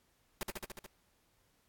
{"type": "noise with echo", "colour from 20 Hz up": "pink", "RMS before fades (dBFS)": -37, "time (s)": [0.41, 0.43], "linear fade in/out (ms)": 0, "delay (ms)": 72, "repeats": 6, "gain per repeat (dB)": -2, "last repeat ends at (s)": 0.862, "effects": ["pink hiss -73 dBFS RMS until 1.68 s", "AAC 64 kbps"]}